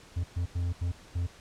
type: tone bursts at uneven times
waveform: triangle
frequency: 87.31 Hz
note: F2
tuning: in tune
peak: -25 dBFS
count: 5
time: 0.16-0.24 / 0.36-0.46 / 0.55-0.73 / 0.81-0.92 / 1.15-1.27 s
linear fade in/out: 10 ms
effects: pink hiss -53 dBFS RMS until 1.4 s + low-pass 8000 Hz 12 dB/octave